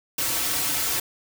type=noise with comb filter; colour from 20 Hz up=white; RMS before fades=-25 dBFS; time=0.18-1 s; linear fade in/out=5 ms; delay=4.9 ms; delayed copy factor=-0.9; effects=none